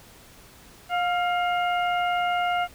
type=harmonic tone with a mistuned harmonic; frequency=710 Hz; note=F5; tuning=28 cents sharp; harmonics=1 / 2 / 3 / 4; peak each=-23 / -29 / -33 / -35 dBFS; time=0.89-2.68 s; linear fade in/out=50 ms; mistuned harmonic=2; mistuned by=-40 cents; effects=pink hiss -50 dBFS RMS until 2.74 s